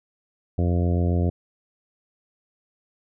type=harmonic tone; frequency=87.3 Hz; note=F2; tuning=in tune; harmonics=1 / 2 / 3 / 4 / 5 / 6 / 7 / 8; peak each=-20 / -26 / -30 / -32 / -34 / -36 / -37 / -38 dBFS; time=0.58-1.3 s; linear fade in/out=5 ms; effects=none

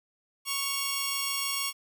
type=tone pair together; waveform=10% pulse; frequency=1108.7 / 2785 Hz; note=C#6 / F7; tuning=0 / -5 cents; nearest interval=octave + major third; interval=1595 cents; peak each=-23 dBFS; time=0.45-1.73 s; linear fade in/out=50 ms; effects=none

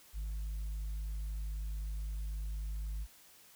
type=tone; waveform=sine; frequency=51.91 Hz; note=G#1; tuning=in tune; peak=-33 dBFS; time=0.13-3.07 s; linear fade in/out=50 ms; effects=tanh soft clip ceiling -35 dBFS + white hiss -60 dBFS RMS until 3.55 s

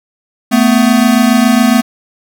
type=tone pair together; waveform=square; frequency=222.4 / 249.6 Hz; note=A3 / B3; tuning=+19 / +19 cents; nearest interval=major second; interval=200 cents; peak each=-10 dBFS; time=0.51-1.82 s; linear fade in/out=20 ms; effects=none

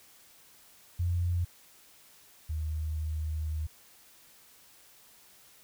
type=tone pair in turn; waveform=sine; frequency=87.31 / 77.78 Hz; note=F2 / D#2; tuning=0 / 0 cents; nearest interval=major second; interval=200 cents; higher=first; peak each=-26 / -30 dBFS; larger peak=first; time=0.99-1.45 / 2.49-3.67 s; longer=second; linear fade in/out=10 ms; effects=white hiss -58 dBFS RMS until 5.63 s

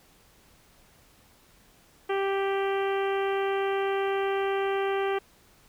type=harmonic tone; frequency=392 Hz; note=G4; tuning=in tune; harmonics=1 / 2 / 3 / 4 / 5 / 6 / 7 / 8; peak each=-26 / -32 / -36 / -38 / -40 / -42 / -43 / -44 dBFS; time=2.09-5.19 s; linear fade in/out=10 ms; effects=pink hiss -59 dBFS RMS until 5.68 s

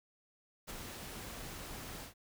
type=noise with ADSR envelope; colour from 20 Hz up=pink; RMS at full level=-42 dBFS; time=0.67-2.14 s; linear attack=27 ms; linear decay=20 ms; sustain=-4 dB; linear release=110 ms; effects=none

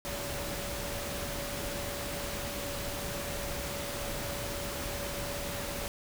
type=tone in noise; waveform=sine; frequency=570 Hz; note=C#5; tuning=48 cents sharp; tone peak=-41 dBFS; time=0.05-5.88 s; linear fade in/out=0 ms; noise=pink; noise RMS=-37 dBFS; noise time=0.05-5.88 s; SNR=-7 dB; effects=none

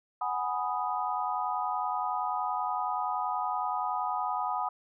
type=chord; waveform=sine; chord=G# minor seventh; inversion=third; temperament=equal; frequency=740 / 830.6 / 987.8 / 1244.5 Hz; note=F#5 / G#5 / B5 / D#6; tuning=0 / 0 / 0 / 0 cents; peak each=-34 dBFS; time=0.21-4.69 s; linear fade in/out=5 ms; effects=none

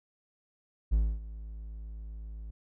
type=tone with ADSR envelope; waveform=triangle; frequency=53.9 Hz; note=A1; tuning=35 cents flat; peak=-19 dBFS; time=0.91-2.51 s; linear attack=22 ms; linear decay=260 ms; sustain=-18 dB; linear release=9 ms; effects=none

